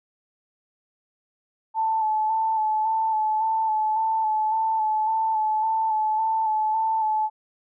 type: tone with vibrato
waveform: sine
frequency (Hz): 875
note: A5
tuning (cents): -10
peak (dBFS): -20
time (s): 1.74-7.3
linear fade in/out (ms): 50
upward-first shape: square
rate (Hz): 1.8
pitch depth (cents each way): 22
effects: none